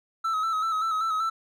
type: tone with vibrato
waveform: triangle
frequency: 1300 Hz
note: E6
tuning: 24 cents flat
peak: -22 dBFS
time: 0.24-1.3 s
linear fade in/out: 10 ms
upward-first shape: square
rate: 5.2 Hz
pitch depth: 39 cents each way
effects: none